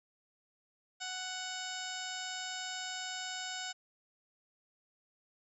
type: harmonic tone with a mistuned harmonic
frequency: 742 Hz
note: F#5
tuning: 5 cents sharp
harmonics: 1 / 2 / 3 / 4 / 5 / 6 / 7 / 8 / 9 / 10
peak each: -46 / -44 / -50 / -46 / -47 / -51 / -47 / -55 / -55 / -46 dBFS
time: 1-3.73 s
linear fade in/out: 20 ms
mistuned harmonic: 10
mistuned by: -28 cents
effects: none